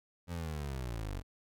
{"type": "linear sweep", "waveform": "25% pulse", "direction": "down", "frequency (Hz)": [88.8, 44.07], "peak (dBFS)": -33, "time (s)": [0.27, 1.23], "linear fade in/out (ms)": 50, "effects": []}